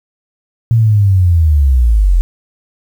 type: linear sweep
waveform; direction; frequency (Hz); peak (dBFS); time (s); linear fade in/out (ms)
sine; down; 117.2 to 40.6; -6; 0.71-2.21; 0
effects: 7-bit